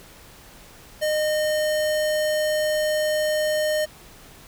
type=tone; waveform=square; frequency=612 Hz; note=D#5; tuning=29 cents flat; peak=-21 dBFS; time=1.01-3.86 s; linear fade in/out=20 ms; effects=pink hiss -47 dBFS RMS until 4.47 s

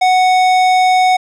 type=tone with tanh clipping; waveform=sine; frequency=740 Hz; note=F#5; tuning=in tune; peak=-10 dBFS; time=0.01-1.17 s; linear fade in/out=10 ms; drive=16 dB; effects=none

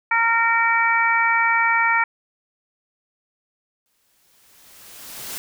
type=harmonic tone; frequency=460 Hz; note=A#4; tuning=23 cents flat; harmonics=2 / 3 / 4 / 5; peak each=-21 / -21 / -21 / -21 dBFS; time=0.11-2.04 s; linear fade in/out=5 ms
type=noise with exponential growth; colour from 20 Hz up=white; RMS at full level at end=-30 dBFS; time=3.86-5.38 s; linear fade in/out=0 ms; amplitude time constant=330 ms
effects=none

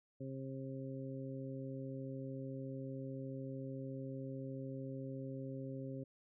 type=harmonic tone; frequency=133.6 Hz; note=C3; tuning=36 cents sharp; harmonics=1 / 2 / 3 / 4; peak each=-45 / -46 / -51 / -50 dBFS; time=0.2-6.04 s; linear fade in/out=10 ms; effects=none

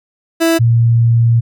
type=tone pair in turn; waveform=30% pulse / sine; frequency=329.6 / 116.53 Hz; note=E4 / A#2; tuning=0 / 0 cents; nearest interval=octave + tritone; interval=1800 cents; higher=first; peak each=-7 dBFS; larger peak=neither; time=0.4-0.59 / 0.59-1.41 s; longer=second; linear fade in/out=20 ms; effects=none

